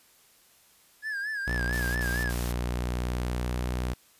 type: tone with vibrato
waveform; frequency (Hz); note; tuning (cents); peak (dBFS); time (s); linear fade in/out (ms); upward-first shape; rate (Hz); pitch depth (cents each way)
triangle; 1672; G#6; +11; -28; 1.02-2.33; 50; sine; 4.4; 91
type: tone with pitch glide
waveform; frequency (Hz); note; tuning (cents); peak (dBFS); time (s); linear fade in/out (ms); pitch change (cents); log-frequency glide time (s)
sawtooth; 60.2 to 61.61; B1 to B1; -44 to -4; -24; 1.47-3.94; 10; +40; 2.43-3.74
type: noise bursts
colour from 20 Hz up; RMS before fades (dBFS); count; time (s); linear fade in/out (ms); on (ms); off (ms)
white; -40; 3; 1.73-2.518; 0; 220; 64
effects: white hiss -60 dBFS RMS until 4.19 s + resampled to 32000 Hz